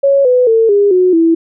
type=tone with pitch steps; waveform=sine; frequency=554.4 / 499.7 / 450.3 / 405.8 / 365.8 / 329.6 Hz; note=C#5 / B4 / A4 / G#4 / F#4 / E4; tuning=0 / +20 / +40 / -40 / -20 / 0 cents; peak=-6 dBFS; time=0.03-1.35 s; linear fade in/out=10 ms; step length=220 ms; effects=none